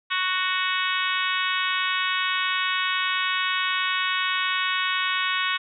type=harmonic tone; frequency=370.5 Hz; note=F#4; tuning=2 cents sharp; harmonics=3 / 4 / 5 / 6 / 7 / 8 / 9 / 10; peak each=-28 / -29 / -30 / -31 / -31 / -32 / -33 / -33 dBFS; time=0.1-5.58 s; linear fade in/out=20 ms; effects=none